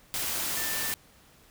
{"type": "tone in noise", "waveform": "sine", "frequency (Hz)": 1780, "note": "A6", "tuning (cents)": 20, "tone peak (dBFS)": -37, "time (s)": [0.57, 0.93], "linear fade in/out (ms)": 0, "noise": "white", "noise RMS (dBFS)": -31, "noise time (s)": [0.14, 0.94], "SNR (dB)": -9, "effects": ["pink hiss -58 dBFS RMS until 1.5 s"]}